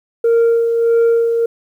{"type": "tone with tremolo", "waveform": "sine", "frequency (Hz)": 463.2, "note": "A#4", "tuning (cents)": -11, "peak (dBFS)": -6, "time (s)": [0.24, 1.46], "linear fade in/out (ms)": 5, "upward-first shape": "sine", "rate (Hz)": 1.6, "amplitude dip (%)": 50, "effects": ["tanh soft clip ceiling -8 dBFS", "8-bit"]}